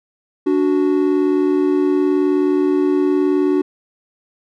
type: tone pair together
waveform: triangle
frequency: 290.9 / 370 Hz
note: D4 / F#4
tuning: -16 / 0 cents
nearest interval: major third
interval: 416 cents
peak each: -14 dBFS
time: 0.46-3.62 s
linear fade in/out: 10 ms
effects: none